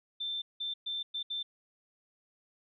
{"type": "tone bursts at uneven times", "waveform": "sine", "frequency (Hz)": 3559, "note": "A7", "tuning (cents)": 19, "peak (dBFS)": -33, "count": 5, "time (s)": [[0.2, 0.42], [0.6, 0.74], [0.86, 1.03], [1.14, 1.23], [1.3, 1.43]], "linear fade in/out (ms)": 10, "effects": []}